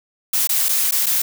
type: noise with dropouts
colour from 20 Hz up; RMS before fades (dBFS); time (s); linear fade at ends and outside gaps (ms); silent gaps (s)
blue; -18; 0.33-1.22; 5; 0.473-0.492 / 0.686-0.69 / 0.911-0.921 / 1.06-1.065
effects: none